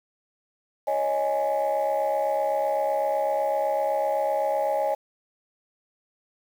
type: chord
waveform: sine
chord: C# suspended second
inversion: none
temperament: equal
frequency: 554.4 / 622.3 / 830.6 Hz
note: C#5 / D#5 / G#5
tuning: 0 / 0 / 0 cents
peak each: -25 dBFS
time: 0.87-4.95 s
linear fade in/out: 10 ms
effects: tanh soft clip ceiling -17 dBFS + 8-bit